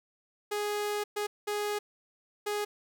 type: tone bursts at uneven times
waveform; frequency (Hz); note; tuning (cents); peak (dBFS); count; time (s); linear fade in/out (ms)
sawtooth; 415.3; G#4; 0; -26; 4; 0.51-1.04 / 1.16-1.27 / 1.47-1.79 / 2.46-2.65; 10
effects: none